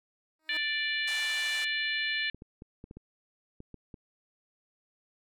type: tone with exponential growth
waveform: 10% pulse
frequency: 314.6 Hz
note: D#4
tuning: 19 cents sharp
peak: -32 dBFS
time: 0.39-0.57 s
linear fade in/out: 2 ms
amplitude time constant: 37 ms
type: harmonic tone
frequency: 587.3 Hz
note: D5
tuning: in tune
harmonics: 3 / 4 / 5 / 6 / 7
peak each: -32 / -34 / -36 / -38 / -39 dBFS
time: 0.49-2.3 s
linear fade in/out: 2 ms
type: band-pass noise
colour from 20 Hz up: white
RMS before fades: -42 dBFS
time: 1.07-1.65 s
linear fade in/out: 10 ms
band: 630 to 8800 Hz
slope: 24 dB/octave
type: clicks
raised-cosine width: 3 ms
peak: -32 dBFS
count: 9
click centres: 2.346 / 2.421 / 2.621 / 2.841 / 2.911 / 2.97 / 3.604 / 3.743 / 3.942 s
effects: none